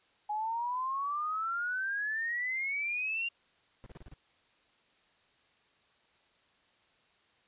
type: exponential sweep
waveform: sine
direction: up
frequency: 830.6 to 2800 Hz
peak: -31 dBFS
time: 0.29-3.29 s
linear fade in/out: 10 ms
type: noise bursts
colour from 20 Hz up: brown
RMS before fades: -48 dBFS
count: 6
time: 3.84-4.138 s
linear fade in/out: 0 ms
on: 23 ms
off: 32 ms
effects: white hiss -68 dBFS RMS until 7.47 s + resampled to 8000 Hz